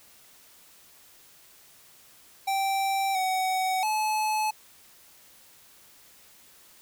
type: tone with pitch steps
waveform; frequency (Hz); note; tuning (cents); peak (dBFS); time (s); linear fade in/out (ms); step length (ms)
square; 780 / 751 / 860; G5 / F#5 / A5; -9 / +26 / -40; -25; 2.47-4.51; 10; 680
effects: white hiss -55 dBFS RMS until 6.81 s